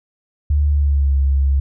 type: tone with pitch glide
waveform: sine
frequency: 73.1 to 68.6 Hz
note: D2 to C#2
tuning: -7 to -17 cents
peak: -12 dBFS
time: 0.5-1.6 s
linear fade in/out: 5 ms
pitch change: -110 cents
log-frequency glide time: 0.69-1.15 s
effects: none